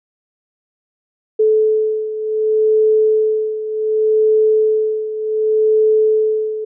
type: beating tone pair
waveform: sine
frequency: 433.5 / 434.17 Hz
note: A4 / A4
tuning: -26 / -23 cents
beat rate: 0.67 Hz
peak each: -13 / -18 dBFS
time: 1.39-6.65 s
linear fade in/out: 10 ms
effects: none